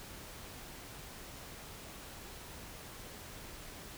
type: silence
effects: pink hiss -49 dBFS RMS until 3.97 s